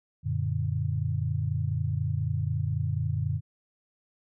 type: chord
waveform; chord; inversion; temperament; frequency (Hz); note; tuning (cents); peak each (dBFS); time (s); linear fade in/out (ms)
sine; Gb augmented; none; equal; 92.5 / 116.54 / 146.83; Gb2 / Bb2 / D3; 0 / 0 / 0; -30; 0.23-3.41; 50
effects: none